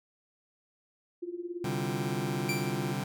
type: tone with tremolo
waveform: sine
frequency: 349.2 Hz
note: F4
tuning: in tune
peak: -31 dBFS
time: 1.22-2.94 s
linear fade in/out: 10 ms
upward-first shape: triangle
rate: 18 Hz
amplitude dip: 90%
type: chord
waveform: sawtooth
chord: C suspended second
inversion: none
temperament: just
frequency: 130.81 / 147.16 / 196.22 Hz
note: C3 / D3 / G3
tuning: 0 / +4 / +2 cents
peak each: -31 dBFS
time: 1.64-3.04 s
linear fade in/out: 5 ms
type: tone with exponential decay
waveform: sawtooth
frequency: 2349 Hz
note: D7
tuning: in tune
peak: -26 dBFS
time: 2.49-2.93 s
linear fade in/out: 1 ms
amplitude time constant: 94 ms
effects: none